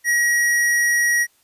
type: tone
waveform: square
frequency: 1905 Hz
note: A#6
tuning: 37 cents sharp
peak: -16 dBFS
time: 0.04-1.27 s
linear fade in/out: 50 ms
effects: white hiss -60 dBFS RMS until 1.43 s + resampled to 32000 Hz